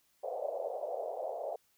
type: band-pass noise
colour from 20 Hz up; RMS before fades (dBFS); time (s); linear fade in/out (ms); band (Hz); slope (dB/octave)
white; -38; 0.23-1.56; 5; 500 to 680; 48
effects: white hiss -72 dBFS RMS until 1.77 s